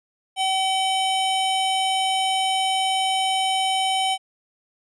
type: tone pair together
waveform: square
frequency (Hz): 763 / 3052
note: G5 / G7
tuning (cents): -47 / -47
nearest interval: 2 octaves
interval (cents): 2400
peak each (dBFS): -22 / -25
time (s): 0.36-4.18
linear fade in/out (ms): 50
effects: resampled to 22050 Hz